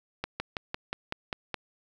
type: slowing click train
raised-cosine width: 0.3 ms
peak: -15 dBFS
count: 8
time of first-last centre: 0.24-1.543 s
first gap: 160 ms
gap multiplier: 1.05
effects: 9-bit